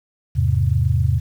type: chord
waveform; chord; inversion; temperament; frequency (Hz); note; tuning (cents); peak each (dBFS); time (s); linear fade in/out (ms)
sine; E augmented; none; equal; 82.41 / 103.83 / 130.81; E2 / G#2 / B#2; 0 / 0 / 0; -19; 0.35-1.2; 20
effects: 8-bit